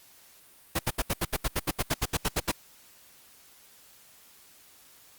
pink noise bursts, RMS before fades -26 dBFS, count 16, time 0.75-2.517 s, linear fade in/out 10 ms, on 42 ms, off 73 ms, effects white hiss -56 dBFS RMS until 5.18 s + Opus 48 kbps

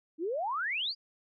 sine exponential sweep, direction up, 298.4 to 4978 Hz, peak -30 dBFS, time 0.18-0.95 s, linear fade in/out 50 ms, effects none

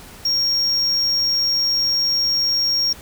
triangle tone, 5570 Hz, F8, 5 cents flat, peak -15 dBFS, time 0.25-2.93 s, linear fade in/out 5 ms, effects pink hiss -41 dBFS RMS until 3.01 s

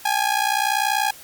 sawtooth ring-modulated tone, 825 Hz, G#5, 12 cents flat, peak -12 dBFS, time 0.05-1.11 s, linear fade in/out 5 ms, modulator 30.2 Hz, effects white hiss -43 dBFS RMS until 1.23 s + Opus 48 kbps

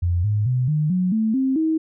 sine tone with pitch steps, 87.31 / 105.04 / 126.36 / 152.02 / 182.88 / 220 / 264.7 / 318.4 Hz, F2 / G#2 / B2 / D#3 / F#3 / A3 / C4 / D#4, 0 / +20 / +40 / -40 / -20 / 0 / +20 / +40 cents, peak -17 dBFS, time 0.02-1.78 s, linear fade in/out 10 ms, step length 220 ms, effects none

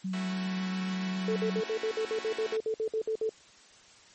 sine tone with vibrato, 187.2 Hz, F#3, 20 cents sharp, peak -30 dBFS, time 0.04-1.61 s, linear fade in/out 10 ms, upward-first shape square, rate 7.3 Hz, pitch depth 11 cents each way
5% pulse chord, F# minor seventh, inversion first, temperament equal with one note detuned, 220 / 272.1 / 329.6 / 370 Hz, A3 / C#4 / E4 / F#4, 0 / -32 / 0 / 0 cents, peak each -34 / -36 / -34 / -31 dBFS, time 0.13-2.57 s, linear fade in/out 5 ms
sine tone bursts, 440 Hz, A4, in tune, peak -27 dBFS, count 15, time 1.28-3.293 s, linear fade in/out 2 ms, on 81 ms, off 57 ms
effects white hiss -56 dBFS RMS until 4.14 s + MP3 32 kbps

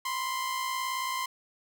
sawtooth tone pair together, 987.8 / 1046.5 Hz, B5 / C6, 0 / 0 cents, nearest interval minor second, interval 100 cents, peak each -34 / -27 dBFS, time 0.05-1.26 s, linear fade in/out 5 ms, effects none

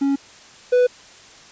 triangle tone pair in turn, 277.2 / 495.3 Hz, C#4 / B4, 0 / +5 cents, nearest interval minor seventh, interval 1005 cents, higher second, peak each -14 / -10 dBFS, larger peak second, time 0.01-0.16 / 0.72-0.87 s, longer neither, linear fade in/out 10 ms, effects white hiss -45 dBFS RMS until 1.51 s + resampled to 16000 Hz

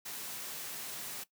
white high-pass noise, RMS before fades -42 dBFS, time 0.05-1.24 s, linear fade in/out 10 ms, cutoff 110 Hz, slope 96 dB/octave, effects noise-tail reverb RT60 0.1 s tail -17 dB re dry

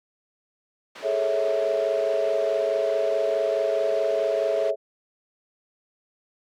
pink band-pass noise, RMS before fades -42 dBFS, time 0.95-4.71 s, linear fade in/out 10 ms, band 460 to 3900 Hz, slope 12 dB/octave
sine chord, A major seventh, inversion third, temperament equal with one note detuned, 415.3 / 440 / 554.4 / 653.2 Hz, G#4 / A4 / C#5 / E5, 0 / 0 / 0 / -16 cents, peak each -29 / -29 / -26 / -24 dBFS, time 1.02-4.76 s, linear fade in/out 50 ms
effects none

